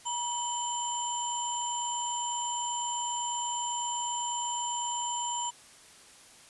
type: tone cluster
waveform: sine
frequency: 958 / 3015 / 7230 Hz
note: A#5 / F#7 / A8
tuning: +47 / +32 / +46 cents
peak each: -33 / -39 / -34 dBFS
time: 0.05-5.51 s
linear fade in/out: 20 ms
effects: white hiss -54 dBFS RMS until 6.49 s + resampled to 24000 Hz